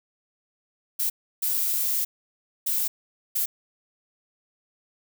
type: noise bursts at uneven times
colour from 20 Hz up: violet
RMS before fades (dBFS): -25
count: 4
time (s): 0.99-1.1 / 1.42-2.05 / 2.66-2.88 / 3.35-3.46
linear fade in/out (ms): 10
effects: none